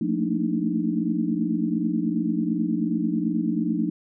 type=tone cluster; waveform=sine; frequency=176.3 / 220.4 / 229.6 / 291 / 313.7 Hz; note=F3 / A3 / A#3 / D4 / D#4; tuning=+17 / +3 / -26 / -16 / +14 cents; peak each=-28 dBFS; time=0.01-3.9 s; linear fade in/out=5 ms; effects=none